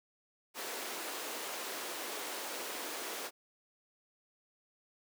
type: high-pass noise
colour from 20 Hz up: pink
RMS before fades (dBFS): -41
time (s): 0.54-3.31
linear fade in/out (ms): 50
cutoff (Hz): 330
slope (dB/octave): 24
effects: none